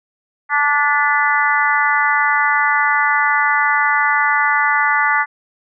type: harmonic tone with a mistuned harmonic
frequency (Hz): 291.5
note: D4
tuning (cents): -13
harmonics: 3 / 4 / 5 / 6 / 7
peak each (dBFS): -19 / -19 / -19 / -19 / -19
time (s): 0.49-5.26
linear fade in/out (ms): 50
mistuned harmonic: 7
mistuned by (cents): -32
effects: none